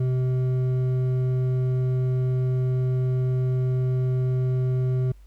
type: tone with hard clipping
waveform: sine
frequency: 128 Hz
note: C3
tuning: 38 cents flat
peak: -22 dBFS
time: 0-5.12 s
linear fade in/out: 5 ms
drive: 7 dB
effects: added 50 Hz sine -45 dBFS peak until 5.26 s + pink hiss -65 dBFS RMS until 5.26 s